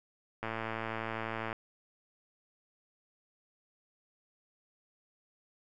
click train, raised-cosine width 0.5 ms, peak -21 dBFS, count 124, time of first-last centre 0.43-1.528 s, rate 112 Hz, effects none

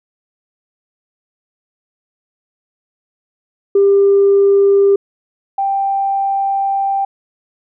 sine tone pair in turn, 397.6 / 786.5 Hz, G4 / G5, +25 / +6 cents, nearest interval octave, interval 1181 cents, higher second, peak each -6 / -13 dBFS, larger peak first, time 3.75-4.96 / 5.58-7.05 s, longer second, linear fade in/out 5 ms, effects tanh soft clip ceiling -3 dBFS

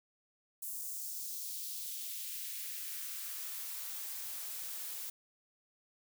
blue noise with high-pass filter sweep, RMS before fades -42 dBFS, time 0.62-5.1 s, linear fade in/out 5 ms, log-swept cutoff 8300 to 350 Hz, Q 1.3, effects none

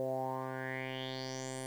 10% pulse tone with low-pass filter sweep, 130.81 Hz, C3, in tune, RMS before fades -39 dBFS, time 0-1.66 s, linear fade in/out 0 ms, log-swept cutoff 540 to 10000 Hz, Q 5.2, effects 10-bit

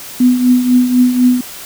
sine tone with tremolo, 249.3 Hz, B3, 16 cents sharp, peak -4 dBFS, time 0.2-1.41 s, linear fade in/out 5 ms, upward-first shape triangle, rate 4 Hz, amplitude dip 70%, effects white hiss -30 dBFS RMS until 1.65 s

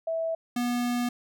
sine / square tone pair in turn, 654 / 242.9 Hz, E5 / B3, -14 / -29 cents, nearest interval octave + perfect fourth, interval 1715 cents, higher first, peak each -26 dBFS, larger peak neither, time 0.07-0.35 / 0.56-1.09 s, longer second, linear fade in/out 5 ms, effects none

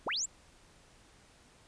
sine linear sweep, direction up, 32.7 to 7930 Hz, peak -31 dBFS, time 0.06-0.26 s, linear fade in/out 10 ms, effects pink hiss -61 dBFS RMS until 1.67 s + resampled to 22050 Hz

